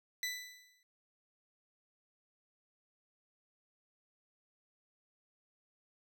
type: tone with exponential decay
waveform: 20% pulse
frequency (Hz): 1989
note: B6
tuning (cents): +12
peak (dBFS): -28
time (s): 0.23-0.83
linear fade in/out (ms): 1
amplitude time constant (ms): 130
effects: none